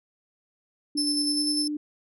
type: tone with pitch glide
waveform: sine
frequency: 293.8 to 298.4 Hz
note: D4 to D4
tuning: +1 to +28 cents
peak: -27 dBFS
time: 0.95-1.77 s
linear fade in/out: 5 ms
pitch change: +27 cents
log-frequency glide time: 1.27-1.47 s
type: tone with tremolo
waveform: 35% pulse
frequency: 5274 Hz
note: E8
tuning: in tune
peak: -21 dBFS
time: 0.97-1.68 s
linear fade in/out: 10 ms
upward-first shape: square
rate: 10 Hz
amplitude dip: 35%
effects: none